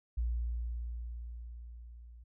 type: tone with level ramp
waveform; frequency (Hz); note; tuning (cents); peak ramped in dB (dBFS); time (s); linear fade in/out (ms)
sine; 58.7; A#1; +13; -29 to -50; 0.17-2.24; 10
effects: none